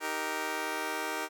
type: chord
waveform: 10% pulse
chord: Eb major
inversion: none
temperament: just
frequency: 311.1 / 388.9 / 466.7 Hz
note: Eb4 / G4 / Bb4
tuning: 0 / -14 / +2 cents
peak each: -29 dBFS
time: 0-1.29 s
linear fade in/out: 50 ms
effects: none